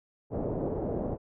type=low-pass noise; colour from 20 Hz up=white; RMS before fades=-32 dBFS; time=0.3-1.18 s; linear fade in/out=50 ms; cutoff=580 Hz; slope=24 dB/octave; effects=none